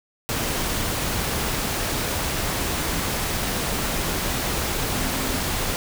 sine tone in noise, 261.6 Hz, C4, in tune, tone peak -32 dBFS, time 4.95-5.36 s, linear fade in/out 0 ms, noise pink, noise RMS -25 dBFS, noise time 0.29-5.76 s, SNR -10 dB, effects none

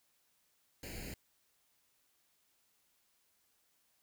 pink noise with comb filter, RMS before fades -45 dBFS, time 0.83-1.14 s, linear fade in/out 2 ms, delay 0.43 ms, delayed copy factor +0.85, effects white hiss -75 dBFS RMS until 4.02 s

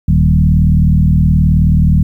sine tone with frequency modulation, 116.6 Hz, A#2, 1 cent sharp, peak -6 dBFS, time 0.08-2.03 s, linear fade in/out 5 ms, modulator 39 Hz, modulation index 1.9, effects 8-bit

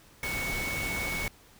sine tone in noise, 2219 Hz, C#7, 1 cent sharp, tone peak -32 dBFS, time 0.23-1.28 s, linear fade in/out 2 ms, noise pink, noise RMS -35 dBFS, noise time 0.23-1.28 s, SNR 0 dB, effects pink hiss -57 dBFS RMS until 1.59 s

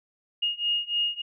sine beating tone pair, 2853 / 2856.4 Hz, F7 / F7, +36 / +38 cents, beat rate 3.4 Hz, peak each -28 / -27 dBFS, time 0.42-1.22 s, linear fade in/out 10 ms, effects none

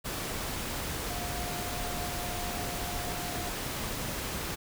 sine tone in noise, 709 Hz, F5, 26 cents sharp, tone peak -40 dBFS, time 1.09-3.5 s, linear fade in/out 20 ms, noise pink, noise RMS -35 dBFS, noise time 0.04-4.56 s, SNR -8 dB, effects none

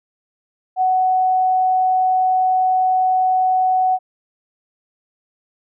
sine tone, 745 Hz, F#5, 12 cents sharp, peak -13 dBFS, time 0.76-3.99 s, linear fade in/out 50 ms, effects none

